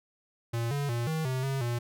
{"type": "tone with pitch steps", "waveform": "square", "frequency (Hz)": [116.7, 142.6, 118.4, 159, 129.8, 135.6, 119.4], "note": ["A#2", "C#3", "A#2", "D#3", "C3", "C#3", "A#2"], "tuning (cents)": [2, 49, 27, 38, -13, -38, 42], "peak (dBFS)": -29, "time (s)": [0.53, 1.79], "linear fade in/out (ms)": 10, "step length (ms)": 180, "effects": []}